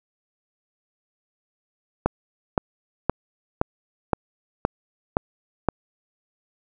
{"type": "click train", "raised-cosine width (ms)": 1, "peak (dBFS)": -4, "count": 8, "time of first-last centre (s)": [2.06, 5.687], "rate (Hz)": 1.93, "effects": []}